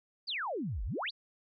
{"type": "exponential two-way sweep", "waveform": "sine", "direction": "down then up", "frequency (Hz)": [4978, 41.33, 4978], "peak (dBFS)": -33, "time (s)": [0.27, 1.11], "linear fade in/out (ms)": 20, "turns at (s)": 0.84, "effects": []}